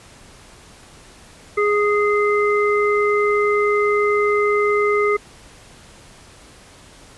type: harmonic tone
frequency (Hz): 414.7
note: G#4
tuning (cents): -3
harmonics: 1 / 3 / 5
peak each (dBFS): -16 / -21 / -23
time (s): 1.57-5.17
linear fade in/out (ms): 10
effects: pink hiss -45 dBFS RMS until 7.17 s + resampled to 24000 Hz